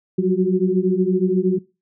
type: tone cluster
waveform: sine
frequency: 181.7 / 190.1 / 363 / 376.2 Hz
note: F#3 / F#3 / F#4 / F#4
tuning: -31 / +47 / -33 / +29 cents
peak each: -21 dBFS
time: 0.18-1.59 s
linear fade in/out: 10 ms
effects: noise-tail reverb RT60 0.3 s tail -23 dB re dry